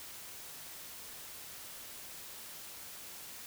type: silence
effects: white hiss -48 dBFS RMS until 3.46 s